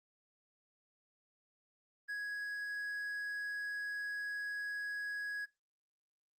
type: tone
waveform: triangle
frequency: 1665 Hz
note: G#6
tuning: 4 cents sharp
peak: -35 dBFS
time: 2.08-5.46 s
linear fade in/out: 20 ms
effects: noise-tail reverb RT60 0.2 s tail -19 dB re dry + Opus 24 kbps

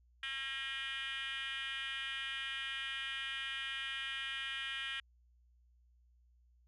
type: tone with frequency modulation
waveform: sine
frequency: 2414 Hz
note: D7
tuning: 47 cents sharp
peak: -36 dBFS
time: 0.23-5 s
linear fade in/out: 2 ms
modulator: 265 Hz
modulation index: 3.5
effects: tanh soft clip ceiling -36 dBFS + added 60 Hz sine -65 dBFS peak until 6.67 s

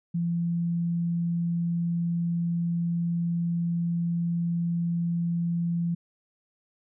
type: tone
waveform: sine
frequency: 170.4 Hz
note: F3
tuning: 42 cents flat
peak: -24 dBFS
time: 0.14-5.95 s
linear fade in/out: 10 ms
effects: none

